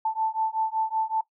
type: beating tone pair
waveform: sine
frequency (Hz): 880 / 885.3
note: A5 / A5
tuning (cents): 0 / +10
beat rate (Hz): 5.3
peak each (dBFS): -27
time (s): 0.05-1.21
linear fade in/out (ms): 5
effects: noise-tail reverb RT60 0.1 s tail -18 dB re dry